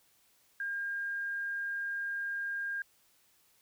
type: tone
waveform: sine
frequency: 1610 Hz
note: G6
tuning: 46 cents sharp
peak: -33 dBFS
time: 0.6-2.82 s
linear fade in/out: 2 ms
effects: white hiss -68 dBFS RMS until 3.61 s